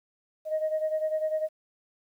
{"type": "beating tone pair", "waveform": "sine", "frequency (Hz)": [622.3, 632.3], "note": ["D#5", "D#5"], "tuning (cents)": [0, 28], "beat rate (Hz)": 10, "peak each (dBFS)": [-26, -31], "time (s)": [0.45, 1.49], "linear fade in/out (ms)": 50, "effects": ["tanh soft clip ceiling -20 dBFS", "10-bit"]}